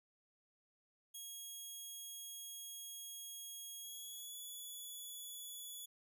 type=tone with pitch glide; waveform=10% pulse; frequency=3300 to 3416 Hz; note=G#7 to G#7; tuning=-12 to +48 cents; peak=-40 dBFS; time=1.14-5.86 s; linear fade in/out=10 ms; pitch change=+60 cents; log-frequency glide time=3.82-4.37 s; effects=none